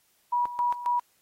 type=tone with tremolo; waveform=sine; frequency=969 Hz; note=B5; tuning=33 cents flat; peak=-22 dBFS; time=0.32-1 s; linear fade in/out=10 ms; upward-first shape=square; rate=3.7 Hz; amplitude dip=75%; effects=white hiss -67 dBFS RMS until 1.21 s + AAC 48 kbps